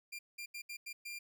sawtooth tone bursts at uneven times, 2389 Hz, D7, 29 cents sharp, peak -39 dBFS, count 6, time 0.12-0.19 / 0.38-0.46 / 0.54-0.62 / 0.69-0.77 / 0.86-0.93 / 1.05-1.19 s, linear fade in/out 10 ms, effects none

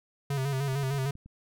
square tone with vibrato, 136.4 Hz, C#3, 28 cents flat, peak -28 dBFS, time 0.3-1.11 s, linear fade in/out 5 ms, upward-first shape square, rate 6.6 Hz, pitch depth 54 cents each way
click train, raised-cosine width 5 ms, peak -36 dBFS, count 6, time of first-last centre 0.73-1.26 s, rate 9.43 Hz
effects none

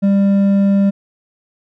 sine tone with hard clipping, 198.2 Hz, G3, 19 cents sharp, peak -11 dBFS, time 0.02-0.91 s, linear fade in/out 20 ms, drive 5 dB, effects none

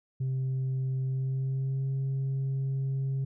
sine tone with pitch glide, 131.3 to 134.84 Hz, C3 to C#3, +6 to -48 cents, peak -25 dBFS, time 0.2-3.25 s, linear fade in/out 10 ms, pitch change +46 cents, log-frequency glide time 1.04-1.89 s, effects tanh soft clip ceiling -26 dBFS

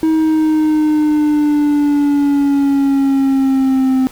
triangle exponential sweep, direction down, 318.9 to 260 Hz, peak -8 dBFS, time 0.03-4.07 s, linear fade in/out 0 ms, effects pink hiss -39 dBFS RMS until 4.11 s

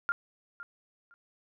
sine tone with echo, 1400 Hz, F6, 4 cents sharp, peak -25 dBFS, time 0.09-0.12 s, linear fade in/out 0 ms, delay 510 ms, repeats 2, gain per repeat -15 dB, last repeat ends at 1.14 s, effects none

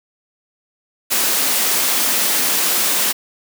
white high-pass noise, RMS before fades -17 dBFS, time 1.1-3.13 s, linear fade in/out 20 ms, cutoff 180 Hz, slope 48 dB/octave, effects none

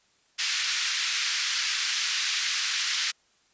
white band-pass noise, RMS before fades -28 dBFS, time 0.38-3.12 s, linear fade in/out 20 ms, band 1500 to 6000 Hz, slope 24 dB/octave, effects white hiss -65 dBFS RMS until 3.53 s + resampled to 16000 Hz

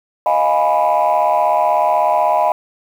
sine chord, F half-diminished seventh, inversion third, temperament equal, 622.3 / 698.5 / 830.6 / 987.8 Hz, Eb5 / F5 / Ab5 / Cb6, 0 / 0 / 0 / 0 cents, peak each -16 dBFS, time 0.26-2.52 s, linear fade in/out 2 ms, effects tanh soft clip ceiling -6 dBFS + 7-bit

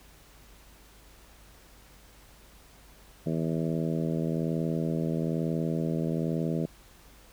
harmonic tone, 81.1 Hz, E2, 28 cents flat, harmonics 2 / 3 / 4 / 5 / 6 / 7 / 8, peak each -29 / -33 / -35 / -37 / -39 / -40 / -41 dBFS, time 3.26-6.66 s, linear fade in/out 5 ms, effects added 50 Hz sine -56 dBFS peak until 7.32 s + pink hiss -56 dBFS RMS until 7.32 s

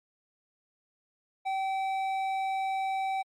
sine tone with hard clipping, 770 Hz, G5, 31 cents flat, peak -30 dBFS, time 1.45-3.23 s, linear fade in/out 20 ms, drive 8 dB, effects Opus 48 kbps

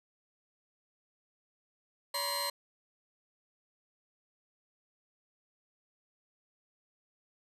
sawtooth tone cluster, 568 / 963 / 1044 / 4152 Hz, C#5 / B5 / C6 / C8, +42 / -44 / -4 / -14 cents, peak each -36 / -35 / -37 / -32 dBFS, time 2.14-2.5 s, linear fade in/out 5 ms, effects resampled to 32000 Hz

